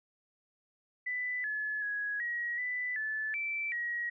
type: tone with pitch steps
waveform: sine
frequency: 1991 / 1713 / 1668 / 1902 / 1989 / 1740 / 2330 / 1901 Hz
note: B6 / A6 / G#6 / A#6 / B6 / A6 / D7 / A#6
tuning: +14 / -47 / +7 / +34 / +12 / -20 / -14 / +33 cents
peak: -32 dBFS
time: 1.06-4.1 s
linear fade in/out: 10 ms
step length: 380 ms
effects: none